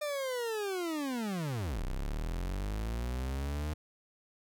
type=linear two-way sweep; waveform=40% pulse; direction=down then up; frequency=604 to 30 to 77.2 Hz; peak=-32 dBFS; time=0.01-3.74 s; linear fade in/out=10 ms; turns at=1.84 s; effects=none